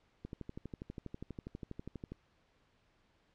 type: click train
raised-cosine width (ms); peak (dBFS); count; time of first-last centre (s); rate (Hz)
3; -30; 24; 0.25-2.12; 12.3
effects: pink hiss -72 dBFS RMS until 3.34 s + low-pass 4000 Hz 12 dB/octave